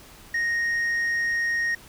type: tone with tanh clipping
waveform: triangle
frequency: 1864.7 Hz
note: A#6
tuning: in tune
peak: -23 dBFS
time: 0.34-1.75 s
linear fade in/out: 5 ms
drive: 8 dB
effects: pink hiss -48 dBFS RMS until 1.88 s